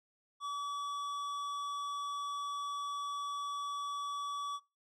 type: tone with tanh clipping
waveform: triangle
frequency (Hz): 1144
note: D6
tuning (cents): -46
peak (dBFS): -38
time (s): 0.4-4.6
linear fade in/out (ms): 50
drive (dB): 16
effects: noise-tail reverb RT60 0.3 s tail -26 dB re dry